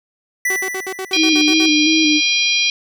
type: tone with exponential decay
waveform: square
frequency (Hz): 1975.5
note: B6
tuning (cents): 0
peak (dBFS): -15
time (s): 0.45-1.65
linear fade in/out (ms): 5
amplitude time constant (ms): 260
type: tone bursts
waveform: sawtooth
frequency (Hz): 378.5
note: F#4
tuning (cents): +39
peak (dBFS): -19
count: 10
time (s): 0.5-1.659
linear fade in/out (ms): 2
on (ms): 61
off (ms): 61
type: harmonic tone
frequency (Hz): 807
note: G#5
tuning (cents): -50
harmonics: 3 / 4 / 5 / 6 / 7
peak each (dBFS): -17 / -19 / -21 / -23 / -24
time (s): 1.13-2.7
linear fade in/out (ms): 2
type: tone with vibrato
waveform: sine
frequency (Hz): 310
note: D#4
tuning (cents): -6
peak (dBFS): -14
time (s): 1.15-2.21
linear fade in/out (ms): 50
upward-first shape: square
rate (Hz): 2.8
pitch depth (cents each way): 42
effects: none